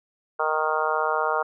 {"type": "harmonic tone", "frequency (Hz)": 155.56, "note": "D#3", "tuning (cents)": 0, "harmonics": [3, 4, 5, 6, 7, 8, 9], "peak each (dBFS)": [-29, -29, -29, -29, -29, -29, -29], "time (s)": [0.39, 1.43], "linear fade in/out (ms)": 10, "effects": []}